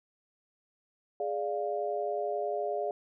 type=chord; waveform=sine; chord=D diminished; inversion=second; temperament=equal; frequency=415.3 / 587.3 / 698.5 Hz; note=Ab4 / D5 / F5; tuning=0 / 0 / 0 cents; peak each=-34 dBFS; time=1.2-2.91 s; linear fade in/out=2 ms; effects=none